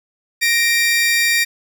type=tone pair together; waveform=sawtooth; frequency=1864.7 / 2359 Hz; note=A#6 / D7; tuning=0 / +7 cents; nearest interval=major third; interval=407 cents; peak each=-13 dBFS; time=0.41-1.45 s; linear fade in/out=20 ms; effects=none